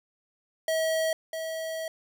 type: tone pair in turn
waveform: square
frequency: 642 / 644.6 Hz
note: E5 / E5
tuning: -46 / -39 cents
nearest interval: unison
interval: 7 cents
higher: second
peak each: -25 / -32 dBFS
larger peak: first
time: 0.68-1.13 / 1.33-1.88 s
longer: second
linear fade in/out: 2 ms
effects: none